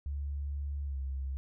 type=tone with pitch glide; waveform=sine; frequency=71.1 to 67.19 Hz; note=C#2 to C2; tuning=+45 to +47 cents; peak=-33 dBFS; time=0.06-1.37 s; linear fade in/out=0 ms; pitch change=-98 cents; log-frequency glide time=0.85-0.98 s; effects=none